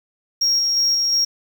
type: tone with tremolo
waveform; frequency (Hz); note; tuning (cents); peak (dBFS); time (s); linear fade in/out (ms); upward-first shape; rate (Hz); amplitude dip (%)
sine; 5588; F8; 0; -12; 0.41-1.25; 10; square; 2.8; 30
effects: tanh soft clip ceiling -14 dBFS + 7-bit